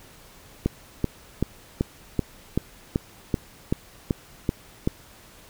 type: click train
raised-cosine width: 3 ms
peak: -8 dBFS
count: 12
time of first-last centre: 0.66-4.875 s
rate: 2.61 Hz
effects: pink hiss -50 dBFS RMS until 5.49 s